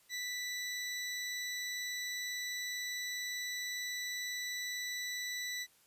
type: tone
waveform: 20% pulse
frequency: 1975.5 Hz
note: B6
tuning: in tune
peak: -32 dBFS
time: 0.09-5.67 s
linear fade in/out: 50 ms
effects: white hiss -67 dBFS RMS until 5.86 s + resampled to 32000 Hz